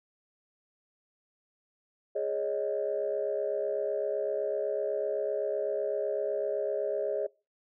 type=chord; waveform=sine; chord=Ab suspended fourth; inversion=none; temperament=equal; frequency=415.3 / 554.4 / 622.3 Hz; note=Ab4 / Db5 / Eb5; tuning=0 / 0 / 0 cents; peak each=-32 dBFS; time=2.15-7.27 s; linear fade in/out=10 ms; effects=noise-tail reverb RT60 0.3 s tail -23 dB re dry + tanh soft clip ceiling -20 dBFS